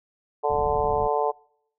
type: harmonic tone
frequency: 146.83 Hz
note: D3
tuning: in tune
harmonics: 3 / 4 / 5 / 6 / 7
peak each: -25 / -28 / -26 / -27 / -31 dBFS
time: 0.43-1.32 s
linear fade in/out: 20 ms
type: low-pass noise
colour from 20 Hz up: pink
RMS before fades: -34 dBFS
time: 0.49-1.08 s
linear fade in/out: 20 ms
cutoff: 190 Hz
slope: 12 dB/octave
effects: noise-tail reverb RT60 0.7 s tail -26 dB re dry